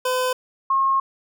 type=tone pair in turn; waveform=25% pulse / sine; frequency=508 / 1078.9 Hz; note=B4 / C#6; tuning=+49 / -47 cents; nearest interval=octave + minor second; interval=1304 cents; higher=second; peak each=-16 dBFS; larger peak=neither; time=0.05-0.33 / 0.7-1 s; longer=second; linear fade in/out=5 ms; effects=none